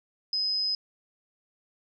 sine tone, 5050 Hz, D#8, 25 cents sharp, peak -25 dBFS, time 0.33-0.75 s, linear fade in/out 2 ms, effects none

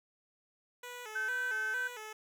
10% pulse tone with vibrato, 460.2 Hz, A#4, 22 cents flat, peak -35 dBFS, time 0.83-2.13 s, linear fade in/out 5 ms, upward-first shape square, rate 2.2 Hz, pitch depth 110 cents each way
sine tone, 1538 Hz, G6, 33 cents flat, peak -32 dBFS, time 1.15-1.88 s, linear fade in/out 10 ms
effects none

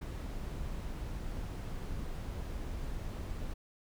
brown noise, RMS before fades -39 dBFS, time 0.01-3.54 s, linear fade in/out 10 ms, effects none

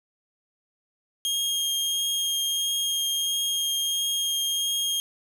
sawtooth tone with vibrato, 3235 Hz, G#7, 46 cents flat, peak -21 dBFS, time 1.25-5 s, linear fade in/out 0 ms, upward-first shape triangle, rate 1.5 Hz, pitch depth 10 cents each way, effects none

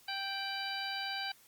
harmonic tone with a mistuned harmonic, 784 Hz, G5, in tune, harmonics 1 / 2 / 3 / 4 / 5 / 6, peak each -41 / -41 / -45 / -44 / -43 / -43 dBFS, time 0.08-1.32 s, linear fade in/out 5 ms, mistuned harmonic 4, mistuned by -75 cents, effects white hiss -62 dBFS RMS until 1.47 s + Opus 48 kbps

